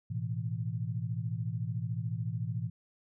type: chord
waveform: sine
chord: A suspended second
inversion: none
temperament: just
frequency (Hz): 110 / 123.75 / 165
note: A2 / B2 / E3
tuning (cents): 0 / +4 / +2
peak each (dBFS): -35 / -36 / -38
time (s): 0.1-2.7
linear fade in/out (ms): 10
effects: none